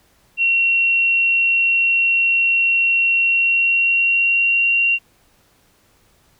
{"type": "tone with pitch glide", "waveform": "sine", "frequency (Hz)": [2733, 2757], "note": ["F7", "F7"], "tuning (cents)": [-38, -23], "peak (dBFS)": -13, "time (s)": [0.37, 4.99], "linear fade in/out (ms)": 50, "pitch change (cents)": 15, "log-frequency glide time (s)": [3.2, 4.75], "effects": ["pink hiss -57 dBFS RMS until 6.39 s"]}